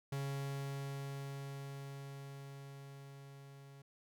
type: tone with level ramp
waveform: 45% pulse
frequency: 138.59 Hz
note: C#3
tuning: in tune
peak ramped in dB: -37 to -54 dBFS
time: 0.12-3.82 s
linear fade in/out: 5 ms
effects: none